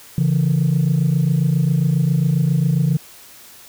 sine tone pair together, 138.8 / 166.2 Hz, C#3 / E3, +3 / +15 cents, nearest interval minor third, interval 312 cents, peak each -15 dBFS, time 0.18-2.97 s, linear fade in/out 2 ms, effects tanh soft clip ceiling -10 dBFS + white hiss -43 dBFS RMS until 3.68 s

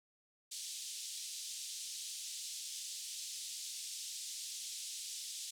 white band-pass noise, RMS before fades -45 dBFS, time 0.51-5.51 s, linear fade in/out 10 ms, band 3300 to 8700 Hz, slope 24 dB/octave, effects none

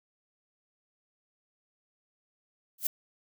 violet noise with exponential growth, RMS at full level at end -22 dBFS, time 2.78-2.87 s, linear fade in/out 5 ms, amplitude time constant 19 ms, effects none

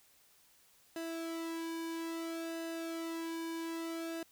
sawtooth tone with flanger, 329.6 Hz, E4, in tune, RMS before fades -40 dBFS, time 0.96-4.23 s, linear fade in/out 2 ms, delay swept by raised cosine 0.89 to 1.52 ms, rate 0.6 Hz, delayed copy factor -0.7, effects white hiss -66 dBFS RMS until 4.31 s

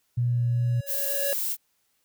sine tone with vibrato, 120.7 Hz, B2, 39 cents flat, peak -21 dBFS, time 0.17-0.81 s, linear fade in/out 10 ms, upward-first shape sine, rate 2.5 Hz, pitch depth 8 cents each way
square tone with exponential growth, 561 Hz, C#5, 21 cents sharp, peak -26 dBFS, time 0.18-1.33 s, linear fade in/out 0 ms, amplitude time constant 250 ms
violet noise, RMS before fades -28 dBFS, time 0.86-1.57 s, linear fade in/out 50 ms
effects white hiss -71 dBFS RMS until 2.04 s

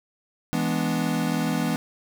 square chord, E dominant seventh, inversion none, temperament equal, 164.81 / 207.7 / 246.9 / 293.7 Hz, E3 / G#3 / B3 / D4, 0 / 0 / 0 / 0 cents, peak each -28 / -30 / -28 / -31 dBFS, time 0.53-1.76 s, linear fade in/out 0 ms, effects none

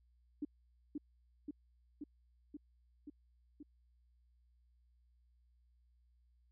sine tone with echo, 293.7 Hz, D4, in tune, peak -36 dBFS, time 0.42-0.45 s, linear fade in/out 5 ms, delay 530 ms, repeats 6, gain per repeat -2 dB, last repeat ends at 3.63 s, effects added 60 Hz sine -68 dBFS peak until 6.51 s

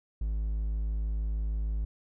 triangle tone, 53.2 Hz, G#1, 42 cents sharp, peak -26 dBFS, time 0.21-1.85 s, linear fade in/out 5 ms, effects none

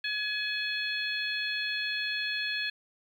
harmonic tone with a mistuned harmonic, 846 Hz, G#5, 32 cents sharp, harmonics 2 / 3 / 4 / 5, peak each -33 / -35 / -36 / -37 dBFS, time 0.04-2.7 s, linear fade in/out 5 ms, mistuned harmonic 5, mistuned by +19 cents, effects 10-bit

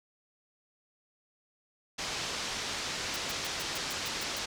white low-pass noise, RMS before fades -36 dBFS, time 1.98-4.46 s, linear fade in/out 10 ms, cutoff 6200 Hz, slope 24 dB/octave
white noise bursts, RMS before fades -41 dBFS, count 9, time 3.14-4.387 s, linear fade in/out 2 ms, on 23 ms, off 130 ms
effects none

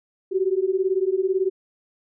sine beating tone pair, 370 / 388 Hz, F#4 / G4, 0 / -18 cents, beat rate 18 Hz, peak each -22 / -22 dBFS, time 0.31-1.5 s, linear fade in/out 20 ms, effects none

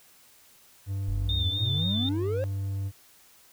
triangle tone, 98 Hz, G2, in tune, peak -26 dBFS, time 0.86-2.92 s, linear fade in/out 50 ms
triangle exponential sweep, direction up, 38.89 to 554.4 Hz, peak -26 dBFS, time 1.08-2.44 s, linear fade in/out 0 ms
sine tone with vibrato, 3600 Hz, A7, 39 cents sharp, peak -28 dBFS, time 1.29-2.09 s, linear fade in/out 2 ms, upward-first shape sine, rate 3.9 Hz, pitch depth 40 cents each way
effects white hiss -57 dBFS RMS until 3.52 s

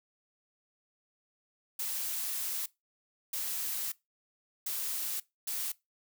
blue noise bursts at uneven times, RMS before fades -35 dBFS, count 4, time 1.79-2.66 / 3.33-3.92 / 4.66-5.2 / 5.47-5.72 s, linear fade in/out 5 ms, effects noise-tail reverb RT60 0.2 s tail -21 dB re dry

